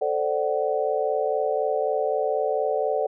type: chord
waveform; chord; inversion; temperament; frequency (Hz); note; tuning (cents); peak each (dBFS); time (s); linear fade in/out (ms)
sine; D dominant seventh; second; equal with one note detuned; 440 / 523.3 / 587.3 / 751.2; A4 / C5 / D5 / F#5; 0 / 0 / 0 / +26; -26 / -28 / -26 / -28; 0.01-3.07; 10
effects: none